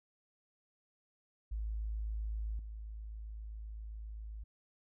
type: tone with level steps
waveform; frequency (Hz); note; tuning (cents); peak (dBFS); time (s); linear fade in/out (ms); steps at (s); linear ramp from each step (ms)
sine; 53.8; A1; -38; -35 / -42; 1.51-4.44; 10; 2.59; 2
effects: none